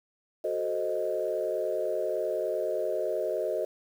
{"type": "chord", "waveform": "sine", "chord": "F# diminished seventh", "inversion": "none", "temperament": "equal", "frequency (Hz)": [370, 440, 523.3, 622.3], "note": ["F#4", "A4", "C5", "Eb5"], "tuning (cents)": [0, 0, 0, 0], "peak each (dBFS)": [-34, -33, -33, -30], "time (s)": [0.44, 3.65], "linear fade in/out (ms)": 5, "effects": ["tanh soft clip ceiling -17 dBFS", "9-bit"]}